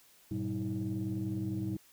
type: tone cluster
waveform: sine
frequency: 101.4 / 121.1 / 192.2 / 318.7 Hz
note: G#2 / B2 / G3 / D#4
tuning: -41 / -34 / -34 / +42 cents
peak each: -38 / -37 / -37 / -36 dBFS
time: 0.31-1.77 s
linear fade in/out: 5 ms
effects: tanh soft clip ceiling -26 dBFS + white hiss -62 dBFS RMS until 1.92 s